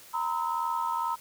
sine tone cluster, 934 / 1016 / 1293 Hz, A#5 / B5 / E6, +3 / +49 / -34 cents, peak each -29 / -32 / -33 dBFS, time 0.13-1.16 s, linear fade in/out 20 ms, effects tanh soft clip ceiling -18 dBFS + white hiss -51 dBFS RMS until 1.2 s

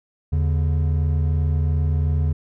triangle tone pair together, 80.4 / 143.26 Hz, E2 / D3, -43 / -43 cents, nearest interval minor seventh, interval 1000 cents, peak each -16 / -22 dBFS, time 0.32-2.33 s, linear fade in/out 10 ms, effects none

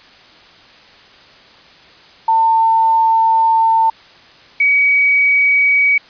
sine tone pair in turn, 899 / 2265 Hz, A5 / C#7, +37 / +37 cents, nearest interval octave + major third, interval 1600 cents, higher second, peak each -9 dBFS, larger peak neither, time 2.28-3.9 / 4.6-5.98 s, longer first, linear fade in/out 5 ms, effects white hiss -43 dBFS RMS until 6.09 s + resampled to 11025 Hz

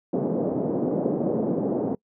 pink band-pass noise, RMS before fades -25 dBFS, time 0.13-1.95 s, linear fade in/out 5 ms, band 180 to 580 Hz, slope 24 dB/octave, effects noise-tail reverb RT60 0.1 s tail -25 dB re dry

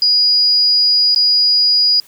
sine tone with dropouts, 4900 Hz, D#8, 27 cents flat, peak -9 dBFS, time 0.02-2 s, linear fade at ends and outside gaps 1 ms, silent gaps 1.147-1.16 s, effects white hiss -46 dBFS RMS until 2.07 s

